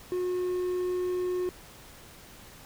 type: tone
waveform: triangle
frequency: 362 Hz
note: F#4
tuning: 38 cents flat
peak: -25 dBFS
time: 0.12-1.49 s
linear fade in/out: 0 ms
effects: pink hiss -50 dBFS RMS until 2.65 s